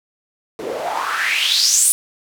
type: noise with band-pass filter sweep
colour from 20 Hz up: white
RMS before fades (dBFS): -18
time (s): 0.59-1.92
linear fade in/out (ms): 0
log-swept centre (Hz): 350 to 10000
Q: 5.2
effects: none